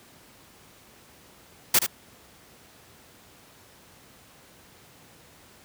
white noise with echo, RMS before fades -18 dBFS, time 1.74-1.79 s, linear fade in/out 5 ms, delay 75 ms, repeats 1, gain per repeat -8 dB, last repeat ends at 1.865 s, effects pink hiss -53 dBFS RMS until 5.64 s + high-pass 80 Hz 12 dB/octave

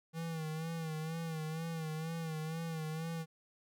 square tone with vibrato, 160.8 Hz, E3, 43 cents flat, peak -38 dBFS, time 0.13-3.26 s, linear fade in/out 50 ms, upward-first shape sine, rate 2.1 Hz, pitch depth 56 cents each way, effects none

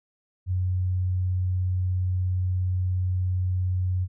sine tone, 91.7 Hz, F#2, 15 cents flat, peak -22 dBFS, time 0.46-4.08 s, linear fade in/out 50 ms, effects none

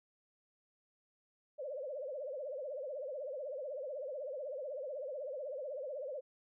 sine tone with vibrato, 554.4 Hz, C#5, in tune, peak -39 dBFS, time 1.58-6.21 s, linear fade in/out 20 ms, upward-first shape triangle, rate 16 Hz, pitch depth 210 cents each way, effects none

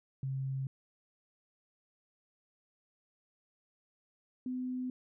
sine tone pair in turn, 134 / 253.4 Hz, C3 / B3, +42 / +45 cents, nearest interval major seventh, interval 1103 cents, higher second, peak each -33 / -34 dBFS, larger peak first, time 0.23-0.67 / 4.46-4.9 s, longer neither, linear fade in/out 2 ms, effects none

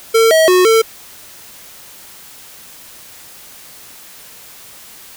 square tone with pitch steps, 452 / 640 / 365.5 / 448.5 Hz, A4 / D#5 / F#4 / A4, +47 / +49 / -21 / +33 cents, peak -8 dBFS, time 0.14-0.82 s, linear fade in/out 10 ms, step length 170 ms, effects white hiss -38 dBFS RMS until 5.16 s

